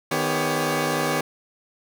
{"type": "tone cluster", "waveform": "15% pulse", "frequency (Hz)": [156.1, 249.2, 399.7, 560], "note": ["D#3", "B3", "G4", "C#5"], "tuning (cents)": [6, 16, 34, 18], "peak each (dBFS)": -21, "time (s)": [0.11, 1.21], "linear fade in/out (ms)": 5, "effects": []}